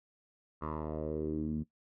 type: tone with low-pass filter sweep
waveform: 10% pulse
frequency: 77.4 Hz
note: D#2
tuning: 9 cents flat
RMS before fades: -36 dBFS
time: 0.61-1.64 s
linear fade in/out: 20 ms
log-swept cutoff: 1200 to 200 Hz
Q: 3.6
effects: noise-tail reverb RT60 0.1 s tail -18 dB re dry